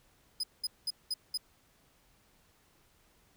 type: tone bursts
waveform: 40% pulse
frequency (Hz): 5010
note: D#8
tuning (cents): +11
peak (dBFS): -30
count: 5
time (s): 0.4-1.375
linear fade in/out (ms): 5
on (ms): 35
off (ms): 200
effects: pink hiss -67 dBFS RMS until 3.36 s